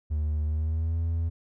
triangle tone with pitch glide, 76.1 to 82.99 Hz, D#2 to E2, -38 to +12 cents, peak -22 dBFS, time 0.1-1.3 s, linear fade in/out 20 ms, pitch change +150 cents, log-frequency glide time 0.44-0.98 s, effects tanh soft clip ceiling -18 dBFS

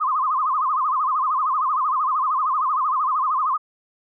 sine tone with vibrato, 1134 Hz, C#6, 39 cents sharp, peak -18 dBFS, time 0-3.58 s, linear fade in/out 20 ms, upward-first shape sine, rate 13 Hz, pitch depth 190 cents each way, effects none

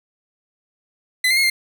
30% pulse tone with pitch steps, 2016 / 2101 / 2165 / 2106 Hz, B6 / C7 / C#7 / C7, +35 / +7 / -41 / +11 cents, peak -12 dBFS, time 1.24-1.5 s, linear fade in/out 5 ms, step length 65 ms, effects none

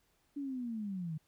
sine linear sweep, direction down, 289.8 to 150.6 Hz, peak -36 dBFS, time 0.36-1.18 s, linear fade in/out 10 ms, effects pink hiss -74 dBFS RMS until 1.27 s

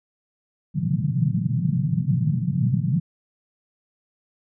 white band-pass noise, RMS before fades -22 dBFS, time 0.74-3 s, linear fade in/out 10 ms, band 120 to 180 Hz, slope 48 dB/octave, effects none

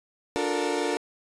30% pulse chord, Bb major seventh, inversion first, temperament equal with one note detuned, 293.7 / 357.2 / 440 / 466.2 Hz, D4 / F4 / A4 / Bb4, 0 / +39 / 0 / 0 cents, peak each -28 dBFS, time 0.36-0.97 s, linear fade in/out 0 ms, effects resampled to 22050 Hz

